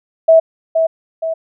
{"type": "tone with echo", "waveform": "sine", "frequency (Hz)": 650, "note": "E5", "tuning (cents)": -24, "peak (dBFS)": -4, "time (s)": [0.28, 0.4], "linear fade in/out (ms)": 10, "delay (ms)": 470, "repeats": 2, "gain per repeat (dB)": -6, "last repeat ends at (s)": 1.34, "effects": []}